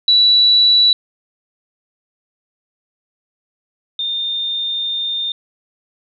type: tone pair in turn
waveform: sine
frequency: 3939 / 3626 Hz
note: B7 / A#7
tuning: -5 / -49 cents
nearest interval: minor second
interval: 144 cents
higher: first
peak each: -8 / -18 dBFS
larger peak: first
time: 0.08-0.93 / 3.99-5.32 s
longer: second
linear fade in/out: 2 ms
effects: none